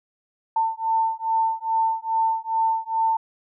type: beating tone pair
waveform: sine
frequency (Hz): 895 / 897.4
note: A5 / A5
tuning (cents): +29 / +34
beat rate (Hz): 2.4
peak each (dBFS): -23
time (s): 0.56-3.17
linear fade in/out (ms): 5
effects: none